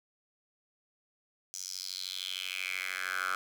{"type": "tone with high-pass filter sweep", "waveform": "10% pulse", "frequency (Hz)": 93, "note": "F#2", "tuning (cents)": 9, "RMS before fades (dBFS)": -37, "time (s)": [1.54, 3.35], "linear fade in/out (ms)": 0, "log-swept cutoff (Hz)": [6200, 1300], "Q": 4.6, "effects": []}